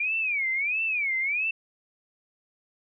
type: tone with vibrato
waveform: sine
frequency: 2352 Hz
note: D7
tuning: 2 cents sharp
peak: -24 dBFS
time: 0-1.51 s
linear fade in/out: 5 ms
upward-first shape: sine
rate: 1.5 Hz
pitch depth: 220 cents each way
effects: none